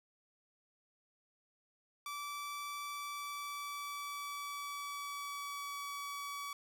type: tone with pitch glide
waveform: sawtooth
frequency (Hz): 1159 to 1139.1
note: D6 to C#6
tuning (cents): -23 to +47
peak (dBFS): -37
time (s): 2.06-6.53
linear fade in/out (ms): 2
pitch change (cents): -30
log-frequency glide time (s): 2.84-5.83
effects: none